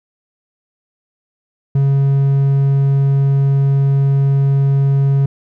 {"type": "tone", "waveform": "triangle", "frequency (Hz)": 138.1, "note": "C#3", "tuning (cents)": -6, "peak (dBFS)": -8, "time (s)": [1.75, 5.26], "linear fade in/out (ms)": 5, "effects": []}